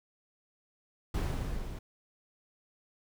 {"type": "noise with level ramp", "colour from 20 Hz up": "brown", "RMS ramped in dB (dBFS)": [-29, -41], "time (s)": [1.14, 1.79], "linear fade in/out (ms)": 5, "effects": []}